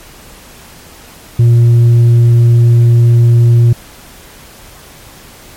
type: tone with tanh clipping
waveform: sine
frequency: 118.1 Hz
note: A#2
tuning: 23 cents sharp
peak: -4 dBFS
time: 1.39-3.73 s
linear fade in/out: 5 ms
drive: 3 dB
effects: pink hiss -36 dBFS RMS until 5.56 s + MP3 64 kbps